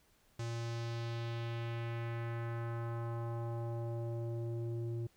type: tone with low-pass filter sweep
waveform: square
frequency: 116.54 Hz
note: A#2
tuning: in tune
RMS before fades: -39 dBFS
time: 0.39-5.07 s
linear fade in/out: 5 ms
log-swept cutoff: 6800 to 310 Hz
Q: 1.6
effects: pink hiss -70 dBFS RMS until 5.16 s